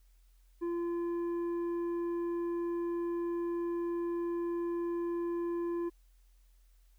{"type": "tone with tanh clipping", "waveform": "sine", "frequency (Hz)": 342.9, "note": "F4", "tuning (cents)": -32, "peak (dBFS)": -33, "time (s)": [0.61, 5.9], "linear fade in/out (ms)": 20, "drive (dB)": 7, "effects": ["added 43 Hz sine -60 dBFS peak until 6.98 s", "white hiss -75 dBFS RMS until 6.98 s"]}